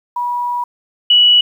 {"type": "tone pair in turn", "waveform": "sine", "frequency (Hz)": [970, 2940], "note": ["B5", "F#7"], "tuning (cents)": [-31, -12], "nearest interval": "octave + perfect fifth", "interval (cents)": 1919, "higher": "second", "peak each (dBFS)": [-16, -6], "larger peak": "second", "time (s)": [[0.16, 0.64], [1.1, 1.41]], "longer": "first", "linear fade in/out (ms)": 5, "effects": ["8-bit"]}